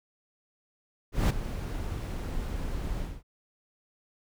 brown noise with ADSR envelope, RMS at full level -19 dBFS, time 1.12-3.23 s, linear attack 180 ms, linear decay 9 ms, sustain -14 dB, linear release 240 ms, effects none

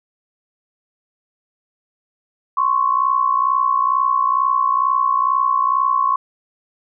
sine tone pair together, 1046.5 / 1108.7 Hz, C6 / C#6, 0 / 0 cents, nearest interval minor second, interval 100 cents, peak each -18 / -16 dBFS, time 2.57-6.16 s, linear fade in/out 5 ms, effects none

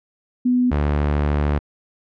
sine / sawtooth tone pair in turn, 248.4 / 73.36 Hz, B3 / D2, +10 / -1 cents, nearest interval octave + major sixth, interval 2111 cents, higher first, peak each -14 / -13 dBFS, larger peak second, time 0.45-0.71 / 0.71-1.59 s, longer second, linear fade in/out 10 ms, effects low-pass 2000 Hz 12 dB/octave

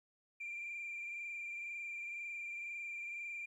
sine tone with frequency modulation, 2377 Hz, D7, 20 cents sharp, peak -40 dBFS, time 0.4-3.46 s, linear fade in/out 10 ms, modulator 22 Hz, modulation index 1.8, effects tanh soft clip ceiling -38 dBFS + 13-bit

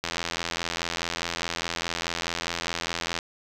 click train, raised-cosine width 0.2 ms, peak -10 dBFS, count 268, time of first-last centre 0.04-3.189 s, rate 84.8 Hz, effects 8-bit

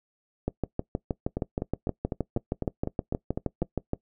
two click trains, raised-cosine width 2 ms, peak -13 / -15 dBFS, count 23 / 10, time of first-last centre 0.48-3.934 / 1.37-3.626 s, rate 6.37 / 3.99 Hz, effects noise-tail reverb RT60 0.1 s tail -21 dB re dry

